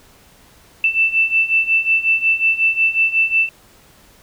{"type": "beating tone pair", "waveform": "sine", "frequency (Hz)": [2656, 2661.5], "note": ["E7", "E7"], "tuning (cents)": [12, 16], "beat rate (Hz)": 5.5, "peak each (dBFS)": [-18, -15], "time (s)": [0.84, 3.49], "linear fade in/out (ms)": 2, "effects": ["pink hiss -49 dBFS RMS until 4.22 s"]}